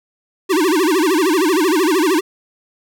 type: tone with vibrato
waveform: square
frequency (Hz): 341.5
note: F4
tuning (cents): -39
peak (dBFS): -13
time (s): 0.49-2.21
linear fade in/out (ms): 20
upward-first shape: sine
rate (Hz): 13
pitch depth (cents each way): 240
effects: none